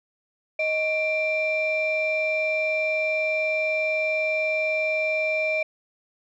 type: tone pair together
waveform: sine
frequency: 626 / 2363 Hz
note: D#5 / D7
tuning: +10 / +10 cents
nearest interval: octave + major seventh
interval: 2300 cents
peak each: -23 dBFS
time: 0.59-5.63 s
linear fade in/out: 5 ms
effects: tanh soft clip ceiling -17 dBFS